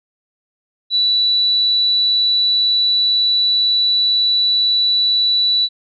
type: tone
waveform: sine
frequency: 3951 Hz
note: B7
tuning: in tune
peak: -12 dBFS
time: 0.9-5.69 s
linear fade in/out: 50 ms
effects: none